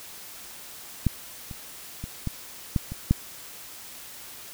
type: clicks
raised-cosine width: 5 ms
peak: -8 / -25 / -21 / -15 / -10 / -21 / -6 dBFS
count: 7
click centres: 1.067 / 1.512 / 2.04 / 2.273 / 2.762 / 2.92 / 3.11 s
effects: white hiss -43 dBFS RMS until 4.53 s